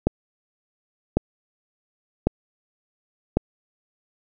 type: click train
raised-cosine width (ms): 2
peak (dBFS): -4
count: 4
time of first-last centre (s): 0.07-3.37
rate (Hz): 0.909
effects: none